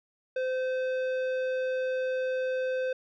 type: tone with tanh clipping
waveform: sine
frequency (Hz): 515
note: C5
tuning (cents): -28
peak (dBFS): -29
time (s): 0.36-2.93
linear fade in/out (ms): 5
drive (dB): 12
effects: none